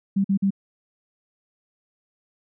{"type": "tone bursts", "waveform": "sine", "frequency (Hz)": 196, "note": "G3", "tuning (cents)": 0, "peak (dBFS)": -17, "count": 3, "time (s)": [0.16, 0.506], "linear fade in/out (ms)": 10, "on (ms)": 84, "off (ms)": 47, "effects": []}